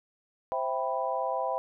sine chord, C major seventh, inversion none, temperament equal, 523.3 / 659.3 / 784 / 987.8 Hz, C5 / E5 / G5 / B5, 0 / 0 / 0 / 0 cents, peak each -33 dBFS, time 0.52-1.58 s, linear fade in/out 0 ms, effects none

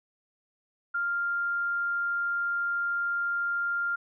sine tone, 1396.9 Hz, F6, in tune, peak -26 dBFS, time 0.94-3.96 s, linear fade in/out 10 ms, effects none

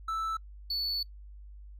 triangle tone pair in turn, 1318.5 / 4452 Hz, E6 / C#8, 0 / +7 cents, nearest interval octave + major sixth, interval 2107 cents, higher second, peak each -28 dBFS, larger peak neither, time 0.08-0.37 / 0.7-1.03 s, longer second, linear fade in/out 5 ms, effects noise-tail reverb RT60 0.1 s tail -25 dB re dry + added 50 Hz sine -45 dBFS peak until 1.79 s

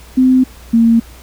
sine tone pair in turn, 257.7 / 229.6 Hz, C4 / A#3, -26 / -26 cents, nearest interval major second, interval 200 cents, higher first, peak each -6 dBFS, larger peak neither, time 0.17-0.44 / 0.73-1 s, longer neither, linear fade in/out 10 ms, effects added 60 Hz sine -36 dBFS peak until 1.22 s + pink hiss -41 dBFS RMS until 1.22 s

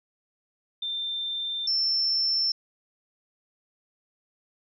sine tone pair in turn, 3579 / 5362 Hz, A7 / E8, +29 / +29 cents, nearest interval perfect fifth, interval 700 cents, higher second, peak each -28 / -22 dBFS, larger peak second, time 0.82-1.67 / 1.67-2.52 s, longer neither, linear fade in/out 5 ms, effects none

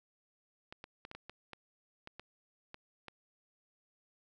clicks, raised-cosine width 0.3 ms, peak -30 dBFS, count 11, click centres 0.725 / 0.841 / 1.051 / 1.114 / 1.15 / 1.296 / 1.533 / 2.074 / 2.196 / 2.744 / 3.083 s, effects none

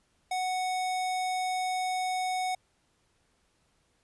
square tone, 740 Hz, F#5, in tune, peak -29 dBFS, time 0.31-2.55 s, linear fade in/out 5 ms, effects pink hiss -71 dBFS RMS until 4.03 s + resampled to 24000 Hz

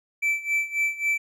triangle tone with tremolo, 2324 Hz, D7, 19 cents flat, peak -18 dBFS, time 0.22-1.18 s, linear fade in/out 10 ms, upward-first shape sine, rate 3.7 Hz, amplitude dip 85%, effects none

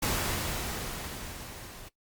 pink noise with level ramp, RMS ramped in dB -28 to -47 dBFS, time 0.02-1.89 s, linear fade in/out 10 ms, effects noise-tail reverb RT60 0.1 s tail -17 dB re dry + Opus 48 kbps

